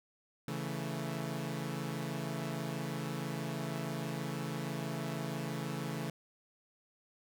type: chord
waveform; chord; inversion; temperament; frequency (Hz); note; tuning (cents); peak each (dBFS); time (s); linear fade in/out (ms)
sawtooth; A major; first; equal; 138.59 / 164.81 / 220; C#3 / E3 / A3; 0 / 0 / 0; -36 / -36 / -38; 0.48-6.1; 2
effects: none